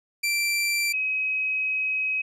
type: tone pair in turn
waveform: sawtooth / sine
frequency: 2349 / 2540 Hz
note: D7 / D#7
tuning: 0 / +35 cents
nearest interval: minor second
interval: 135 cents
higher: second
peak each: -19 / -23 dBFS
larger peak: first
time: 0.23-0.93 / 0.93-2.22 s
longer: second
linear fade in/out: 10 ms
effects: resampled to 32000 Hz